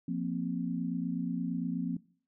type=chord; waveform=sine; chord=F suspended fourth; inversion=none; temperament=equal; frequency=174.61 / 233.1 / 261.6 Hz; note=F3 / Bb3 / C4; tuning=0 / 0 / 0 cents; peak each=-34 / -36 / -35 dBFS; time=0.08-1.97 s; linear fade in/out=5 ms; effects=noise-tail reverb RT60 0.5 s tail -22 dB re dry